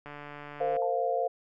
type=click train; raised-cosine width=0.5 ms; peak=-28 dBFS; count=104; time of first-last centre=0.06-0.765 s; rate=146 Hz
type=chord; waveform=sine; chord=Bb suspended second; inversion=none; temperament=equal with one note detuned; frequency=458.7 / 523.3 / 698.5 Hz; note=Bb4 / C5 / F5; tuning=-28 / 0 / 0 cents; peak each=-32 / -30 / -29 dBFS; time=0.6-1.28 s; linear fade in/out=10 ms
type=tone with exponential decay; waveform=sine; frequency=880 Hz; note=A5; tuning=in tune; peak=-36 dBFS; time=0.82-1.05 s; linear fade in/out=1 ms; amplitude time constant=50 ms
effects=none